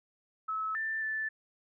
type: tone with pitch steps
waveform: sine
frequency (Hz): 1296 / 1775 / 1755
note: E6 / A6 / A6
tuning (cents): -30 / +15 / -5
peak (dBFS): -31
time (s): 0.48-1.29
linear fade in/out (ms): 10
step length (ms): 270
effects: none